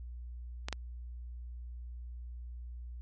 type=clicks; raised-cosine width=0.2 ms; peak=-18 / -17 dBFS; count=2; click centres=0.685 / 0.727 s; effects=added 60 Hz sine -41 dBFS peak until 3.01 s + MP3 48 kbps